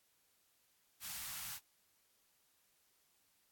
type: band-stop noise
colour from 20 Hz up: white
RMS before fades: -45 dBFS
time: 1-1.6 s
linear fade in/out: 50 ms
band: 190 to 810 Hz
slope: 24 dB/octave
effects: white hiss -75 dBFS RMS until 3.51 s + AAC 64 kbps